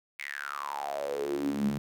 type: tone with high-pass filter sweep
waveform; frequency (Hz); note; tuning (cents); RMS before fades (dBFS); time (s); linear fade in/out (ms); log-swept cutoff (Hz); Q
sawtooth; 71.2; C#2; +47; -33; 0.19-1.78; 0; 2200 to 170; 10
effects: none